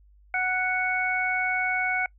harmonic tone, 740 Hz, F#5, in tune, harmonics 1 / 2 / 3, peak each -29 / -28 / -26 dBFS, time 0.34-2.06 s, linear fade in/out 2 ms, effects noise-tail reverb RT60 0.1 s tail -25 dB re dry + added 50 Hz sine -53 dBFS peak until 2.18 s

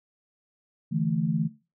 sine chord, D suspended second, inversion none, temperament equal, 146.83 / 164.81 / 220 Hz, D3 / E3 / A3, 0 / 0 / 0 cents, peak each -29 / -26 / -29 dBFS, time 0.91-1.48 s, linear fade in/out 20 ms, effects noise-tail reverb RT60 0.3 s tail -17 dB re dry

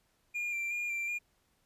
triangle tone with vibrato, 2389 Hz, D7, 29 cents sharp, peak -31 dBFS, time 0.34-1.19 s, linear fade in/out 20 ms, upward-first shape square, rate 2.7 Hz, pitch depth 21 cents each way, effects pink hiss -73 dBFS RMS until 1.65 s + resampled to 32000 Hz

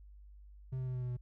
triangle tone with pitch steps, 130 / 128.58 / 127.18 / 125.79 / 124.42 / 123.06 Hz, C3 / C3 / C3 / B2 / B2 / B2, -11 / -30 / -49 / +32 / +13 / -6 cents, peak -33 dBFS, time 0.72-1.17 s, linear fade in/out 10 ms, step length 75 ms, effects added 50 Hz sine -52 dBFS peak until 1.21 s

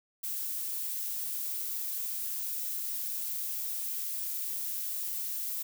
violet noise, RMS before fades -35 dBFS, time 0.23-5.63 s, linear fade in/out 10 ms, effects none

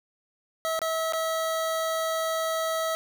25% pulse tone with dropouts, 647 Hz, E5, 32 cents flat, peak -22 dBFS, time 0.65-2.95 s, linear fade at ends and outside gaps 0 ms, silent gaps 0.791-0.817 / 1.124-1.134 s, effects none

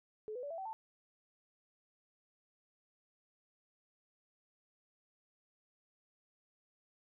sine tone with pitch steps, 430 / 496.8 / 574 / 663.2 / 766.2 / 885.2 Hz, A4 / B4 / D5 / E5 / G5 / A5, -40 / +10 / -40 / +10 / -40 / +10 cents, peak -40 dBFS, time 0.28-0.73 s, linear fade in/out 0 ms, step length 75 ms, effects none

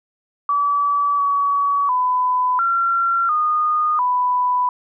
sine tone with pitch steps, 1149 / 1133 / 1002 / 1368 / 1227 / 993 Hz, D6 / C#6 / B5 / F6 / D#6 / B5, -38 / +37 / +25 / -36 / -25 / +9 cents, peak -15 dBFS, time 0.49-4.69 s, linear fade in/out 2 ms, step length 700 ms, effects none

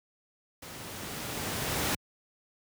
pink noise with level ramp, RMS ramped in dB -44 to -28 dBFS, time 0.62-1.95 s, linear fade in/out 5 ms, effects high-pass 80 Hz 12 dB/octave

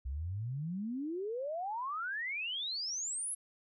sine exponential sweep, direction up, 61.74 to 11150 Hz, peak -35 dBFS, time 0.05-3.35 s, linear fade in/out 10 ms, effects none

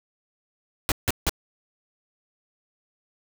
pink noise bursts, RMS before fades -22 dBFS, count 3, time 0.89-1.294 s, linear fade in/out 0 ms, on 28 ms, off 160 ms, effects none

